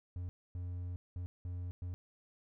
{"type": "tone bursts at uneven times", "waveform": "triangle", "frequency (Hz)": 89, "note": "F2", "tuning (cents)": 33, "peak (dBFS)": -36, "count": 5, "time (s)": [[0.16, 0.29], [0.55, 0.96], [1.16, 1.26], [1.45, 1.71], [1.82, 1.94]], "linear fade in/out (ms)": 0, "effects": []}